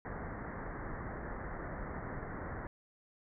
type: low-pass noise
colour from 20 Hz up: pink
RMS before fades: -42 dBFS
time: 0.05-2.67 s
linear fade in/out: 0 ms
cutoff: 2000 Hz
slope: 96 dB/octave
effects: none